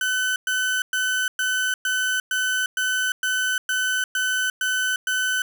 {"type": "tone bursts", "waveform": "35% pulse", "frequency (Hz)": 1512, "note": "F#6", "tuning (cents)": 37, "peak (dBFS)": -19, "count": 12, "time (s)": [0.01, 5.42], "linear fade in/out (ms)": 2, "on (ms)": 350, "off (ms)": 110, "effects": []}